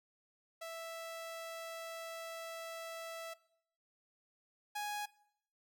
sawtooth tone pair in turn, 659.3 / 830.7 Hz, E5 / G#5, 0 / 0 cents, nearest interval major third, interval 400 cents, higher second, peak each -39 / -34 dBFS, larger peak second, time 0.61-3.34 / 4.75-5.06 s, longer first, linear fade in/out 10 ms, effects noise-tail reverb RT60 0.7 s tail -21 dB re dry

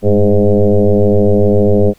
sine tone with frequency modulation, 207.7 Hz, G#3, in tune, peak -6 dBFS, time 0.02-1.94 s, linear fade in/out 50 ms, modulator 102 Hz, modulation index 3.4, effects pink hiss -50 dBFS RMS until 1.98 s

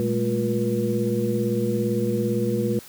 sine tone cluster, 117.6 / 202.6 / 220.3 / 353.7 / 480.3 Hz, A#2 / G#3 / A3 / F4 / B4, +16 / -43 / +2 / +22 / -48 cents, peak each -27 dBFS, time 0-2.79 s, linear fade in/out 0 ms, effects white hiss -45 dBFS RMS until 2.88 s + high-pass 60 Hz 12 dB/octave

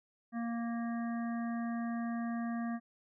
harmonic tone, 233.1 Hz, A#3, in tune, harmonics 1 / 3 / 5 / 7 / 8, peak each -34 / -44 / -48 / -51 / -52 dBFS, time 0.32-2.8 s, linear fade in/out 50 ms, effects none

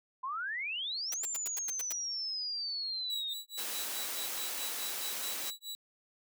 sine exponential two-way sweep, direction up then down, 1000 to 7400 to 3635 Hz, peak -34 dBFS, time 0.23-3.34 s, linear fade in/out 10 ms, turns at 1.24 s
white noise bursts, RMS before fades -39 dBFS, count 8, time 1.12-1.925 s, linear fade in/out 2 ms, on 21 ms, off 91 ms
sawtooth tone with tremolo, 3920 Hz, B7, 14 cents flat, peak -35 dBFS, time 3.1-5.75 s, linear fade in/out 0 ms, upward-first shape sine, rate 4.7 Hz, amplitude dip 100%
white noise, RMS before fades -38 dBFS, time 3.57-5.51 s, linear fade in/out 20 ms
effects high-pass 300 Hz 12 dB/octave

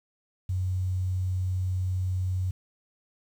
sine tone with quantisation, 92.5 Hz, F#2, in tune, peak -25 dBFS, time 0.49-2.51 s, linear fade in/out 5 ms, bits 9, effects none

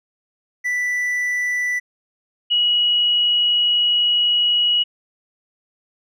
triangle / sine tone pair in turn, 1975.5 / 2912 Hz, B6 / F#7, 0 / -28 cents, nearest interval perfect fifth, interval 672 cents, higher second, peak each -17 / -14 dBFS, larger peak second, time 0.64-1.8 / 2.5-4.84 s, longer second, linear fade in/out 20 ms, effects none

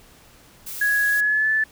blue noise, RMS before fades -33 dBFS, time 0.66-1.21 s, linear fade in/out 10 ms
sine tone with pitch glide, 1668 to 1746.9 Hz, G#6 to A6, +7 to -13 cents, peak -17 dBFS, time 0.81-1.64 s, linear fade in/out 5 ms, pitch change +80 cents, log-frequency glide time 1.12-1.5 s
effects pink hiss -51 dBFS RMS until 1.71 s

